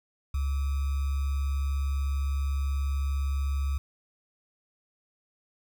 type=tone with sample-and-hold; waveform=sine; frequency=69.3 Hz; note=C#2; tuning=in tune; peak=-25 dBFS; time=0.34-3.78 s; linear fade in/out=5 ms; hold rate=1225 Hz; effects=none